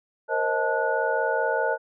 sine tone cluster, 467 / 532 / 628 / 876 / 1463 Hz, A#4 / C5 / D#5 / A5 / F#6, +3 / +29 / +16 / -8 / -20 cents, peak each -28 dBFS, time 0.28-1.78 s, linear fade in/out 50 ms, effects none

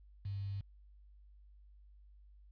sine tone with quantisation, 99.3 Hz, G2, 23 cents sharp, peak -37 dBFS, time 0.25-0.61 s, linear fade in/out 5 ms, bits 10, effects added 50 Hz sine -57 dBFS peak until 2.51 s + resampled to 11025 Hz

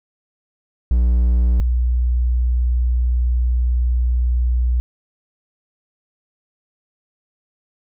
triangle / sine tone pair in turn, 60 / 60.91 Hz, B1 / B1, -49 / -23 cents, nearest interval unison, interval 26 cents, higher second, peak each -10 / -14 dBFS, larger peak first, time 0.91-1.6 / 1.6-4.8 s, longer second, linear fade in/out 0 ms, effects none

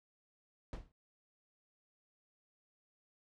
brown noise with exponential decay, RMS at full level -37 dBFS, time 0.73-0.92 s, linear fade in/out 1 ms, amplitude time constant 41 ms, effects low-pass 6000 Hz 12 dB/octave

